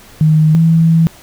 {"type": "tone pair in turn", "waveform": "sine", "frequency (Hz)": [155.56, 163.72], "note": ["D#3", "E3"], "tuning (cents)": [0, -12], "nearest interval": "minor second", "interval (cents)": 88, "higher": "second", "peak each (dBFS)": -6, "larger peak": "neither", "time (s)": [[0.21, 0.55], [0.55, 1.07]], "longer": "second", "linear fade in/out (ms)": 0, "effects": ["pink hiss -40 dBFS RMS until 1.22 s"]}